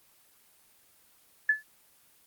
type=tone with exponential decay; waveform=sine; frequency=1728 Hz; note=A6; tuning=32 cents flat; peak=-17 dBFS; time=1.49-1.63 s; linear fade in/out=5 ms; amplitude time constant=30 ms; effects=white hiss -62 dBFS RMS until 2.26 s + Opus 24 kbps